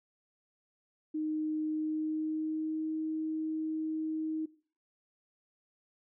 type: tone with pitch glide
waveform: sine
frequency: 309.6 to 314.8 Hz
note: D#4 to D#4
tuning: -9 to +20 cents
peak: -31 dBFS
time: 1.14-4.46 s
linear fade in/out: 10 ms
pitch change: +29 cents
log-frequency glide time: 1.65-2.92 s
effects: noise-tail reverb RT60 0.4 s tail -18 dB re dry